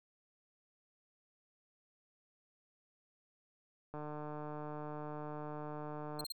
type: click train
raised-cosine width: 1 ms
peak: -31 dBFS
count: 346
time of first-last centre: 3.94-6.24 s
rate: 150 Hz
type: tone bursts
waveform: sawtooth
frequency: 4186 Hz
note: C8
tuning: in tune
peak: -36 dBFS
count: 3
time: 6.19-6.322 s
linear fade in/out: 5 ms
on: 22 ms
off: 33 ms
effects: none